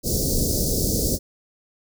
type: band-stop noise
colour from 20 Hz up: pink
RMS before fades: -22 dBFS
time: 0.03-1.19 s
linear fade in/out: 50 ms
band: 570 to 4600 Hz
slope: 48 dB/octave
effects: none